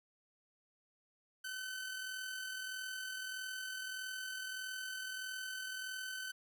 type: tone with amplitude modulation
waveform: sawtooth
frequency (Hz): 1522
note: F#6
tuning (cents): +48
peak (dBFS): -36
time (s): 1.44-6.32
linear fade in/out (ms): 10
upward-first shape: sine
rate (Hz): 41.6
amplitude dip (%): 35
effects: none